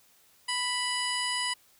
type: harmonic tone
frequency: 987.8 Hz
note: B5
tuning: in tune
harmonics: 1 / 2 / 3 / 4 / 5 / 7 / 8 / 9 / 10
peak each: -35 / -34 / -33 / -44 / -35 / -47 / -43 / -46 / -37 dBFS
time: 0.48-1.54 s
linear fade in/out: 10 ms
effects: white hiss -62 dBFS RMS until 1.79 s